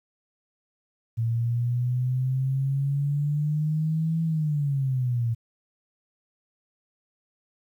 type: exponential two-way sweep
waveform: sine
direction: up then down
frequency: 113.8 to 164.2 to 113.8 Hz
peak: -22 dBFS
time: 1.17-5.35 s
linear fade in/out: 20 ms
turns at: 4.23 s
effects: 10-bit